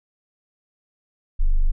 sine tone, 24.5 Hz, G0, in tune, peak -11 dBFS, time 1.39-1.72 s, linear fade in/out 20 ms, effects tanh soft clip ceiling -12 dBFS

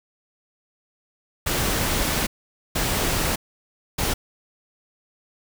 pink noise bursts at uneven times, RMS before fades -23 dBFS, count 3, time 1.46-2.27 / 2.75-3.36 / 3.98-4.14 s, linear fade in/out 10 ms, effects none

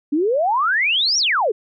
sine exponential two-way sweep, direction up then down, 277 to 5870 to 382 Hz, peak -15 dBFS, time 0.12-1.52 s, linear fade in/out 10 ms, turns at 1.18 s, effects none

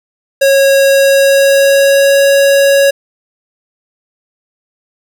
square tone with pitch glide, 548 to 555.3 Hz, C#5 to C#5, -20 to +3 cents, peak -6 dBFS, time 0.41-2.91 s, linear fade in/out 10 ms, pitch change +23 cents, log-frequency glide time 0.85-2.24 s, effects none

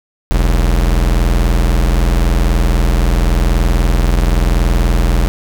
square tone pair together, 41.91 / 62.8 Hz, E1 / B1, +29 / +30 cents, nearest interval perfect fifth, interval 701 cents, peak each -11 / -17 dBFS, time 0.31-5.28 s, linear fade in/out 0 ms, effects none

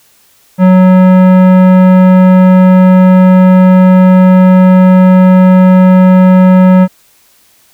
sine tone with tanh clipping, 185 Hz, F#3, in tune, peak -3 dBFS, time 0.58-6.88 s, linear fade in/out 50 ms, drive 16 dB, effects white hiss -47 dBFS RMS until 7.73 s

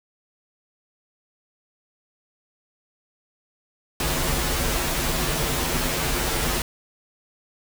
pink noise with comb filter, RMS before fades -24 dBFS, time 4-6.62 s, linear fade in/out 2 ms, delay 10 ms, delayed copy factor -1, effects none

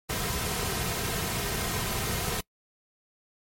pink noise with comb filter, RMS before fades -30 dBFS, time 0.09-2.41 s, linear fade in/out 10 ms, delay 3.5 ms, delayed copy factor -0.55, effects noise-tail reverb RT60 0.1 s tail -25 dB re dry + MP3 64 kbps

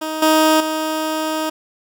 15% pulse tone with level steps, 313.5 Hz, D#4, 13 cents sharp, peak -16 / -5 / -13 dBFS, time 0.01-1.5 s, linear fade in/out 10 ms, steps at 0.22 / 0.6 s, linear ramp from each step 5 ms, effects none

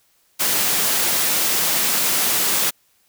white high-pass noise, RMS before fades -19 dBFS, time 0.39-2.71 s, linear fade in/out 20 ms, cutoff 130 Hz, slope 24 dB/octave, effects white hiss -61 dBFS RMS until 3.08 s

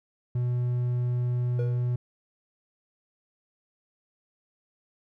triangle tone, 122.8 Hz, B2, 9 cents flat, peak -22 dBFS, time 0.35-1.96 s, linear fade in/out 5 ms
triangle tone with exponential decay, 480 Hz, B4, 49 cents flat, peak -27 dBFS, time 1.59-1.94 s, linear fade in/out 2 ms, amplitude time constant 74 ms
effects none

